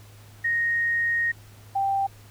sine tone pair in turn, 1864.7 / 785.4 Hz, A#6 / G5, 0 / +3 cents, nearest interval octave + minor third, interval 1497 cents, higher first, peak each -21 dBFS, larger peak neither, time 0.44-1.32 / 1.75-2.07 s, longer first, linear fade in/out 10 ms, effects added 104 Hz sine -47 dBFS peak until 2.3 s + pink hiss -53 dBFS RMS until 2.3 s

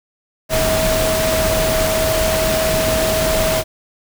sine tone in noise, 639 Hz, D#5, 46 cents sharp, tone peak -17 dBFS, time 0.49-3.64 s, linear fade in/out 50 ms, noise pink, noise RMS -19 dBFS, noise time 0.49-3.64 s, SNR -1 dB, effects none

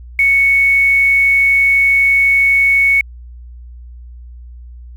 sine tone with quantisation, 2217 Hz, C#7, in tune, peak -8 dBFS, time 0.19-3.01 s, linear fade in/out 2 ms, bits 6, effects added 60 Hz sine -31 dBFS peak until 4.96 s

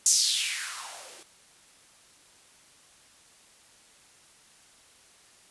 violet noise with band-pass filter sweep, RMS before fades -28 dBFS, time 0.06-1.23 s, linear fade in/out 2 ms, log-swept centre 7100 to 340 Hz, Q 3.6, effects white hiss -57 dBFS RMS until 5.5 s + resampled to 24000 Hz

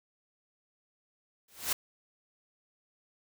white noise with exponential growth, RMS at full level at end -26 dBFS, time 1.48-1.73 s, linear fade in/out 5 ms, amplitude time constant 53 ms, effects none

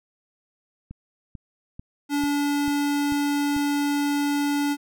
click train, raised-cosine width 5 ms, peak -25 dBFS, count 7, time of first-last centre 0.91-3.565 s, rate 2.26 Hz
square tone, 287.9 Hz, D4, 34 cents flat, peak -22 dBFS, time 2.09-4.77 s, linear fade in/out 50 ms
effects none

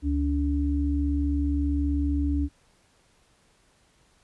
sine tone pair together, 71.8 / 287 Hz, D2 / D4, -39 / -40 cents, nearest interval 2 octaves, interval 2399 cents, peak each -24 / -26 dBFS, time 0.02-2.49 s, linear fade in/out 50 ms, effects pink hiss -63 dBFS RMS until 4.23 s + resampled to 24000 Hz

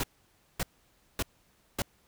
pink noise bursts, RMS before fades -30 dBFS, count 4, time 0-1.82 s, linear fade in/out 2 ms, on 35 ms, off 560 ms, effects pink hiss -67 dBFS RMS until 2.07 s

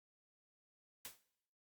white noise with exponential decay, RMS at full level -45 dBFS, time 1.05-1.23 s, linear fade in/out 0 ms, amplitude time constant 37 ms, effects noise-tail reverb RT60 0.8 s tail -20 dB re dry + Opus 48 kbps

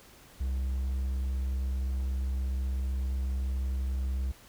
triangle tone, 65.41 Hz, C2, in tune, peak -26 dBFS, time 0.4-4.32 s, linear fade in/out 10 ms, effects pink hiss -55 dBFS RMS until 4.48 s

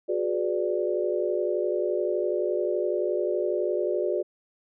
sine chord, G# half-diminished seventh, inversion third, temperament equal with one note detuned, 363.6 / 415.3 / 493.9 / 587.3 Hz, F#4 / G#4 / B4 / D5, -30 / 0 / 0 / 0 cents, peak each -27 / -30 / -32 / -29 dBFS, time 0.08-4.23 s, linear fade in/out 20 ms, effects none

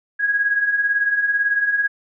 sine beating tone pair, 1636 / 1654 Hz, G#6 / G#6, -26 / -8 cents, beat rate 18 Hz, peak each -24 / -17 dBFS, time 0.19-1.88 s, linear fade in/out 20 ms, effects none

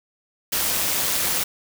white noise with amplitude modulation, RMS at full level -20 dBFS, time 0.52-1.44 s, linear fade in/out 10 ms, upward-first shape sine, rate 207 Hz, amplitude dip 60%, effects none

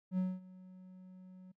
triangle tone with ADSR envelope, 185 Hz, F#3, in tune, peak -27 dBFS, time 0.11-1.52 s, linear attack 70 ms, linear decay 220 ms, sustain -22 dB, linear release 8 ms, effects noise-tail reverb RT60 0.1 s tail -24 dB re dry

